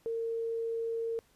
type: tone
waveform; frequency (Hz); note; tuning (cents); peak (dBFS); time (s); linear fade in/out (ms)
sine; 457.2; A#4; -34; -31; 0.06-1.19; 0
effects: pink hiss -67 dBFS RMS until 1.35 s + resampled to 32000 Hz